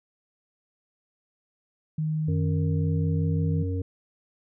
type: tone with pitch glide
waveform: sine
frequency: 155.7 to 158.51 Hz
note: D#3 to D#3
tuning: +2 to +32 cents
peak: -24 dBFS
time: 1.98-3.63 s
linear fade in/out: 5 ms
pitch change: +30 cents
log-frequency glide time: 2.74-3.08 s
type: harmonic tone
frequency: 92.5 Hz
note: F#2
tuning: in tune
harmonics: 1 / 3 / 5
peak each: -26 / -34 / -36 dBFS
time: 2.28-3.82 s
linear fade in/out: 5 ms
effects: none